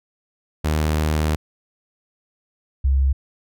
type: tone pair in turn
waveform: sawtooth / sine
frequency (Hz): 77.1 / 67.39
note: D#2 / C#2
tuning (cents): -15 / -48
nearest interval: major second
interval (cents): 233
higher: first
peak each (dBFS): -14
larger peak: neither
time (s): 0.64-1.36 / 2.84-3.13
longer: first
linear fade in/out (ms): 10
effects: none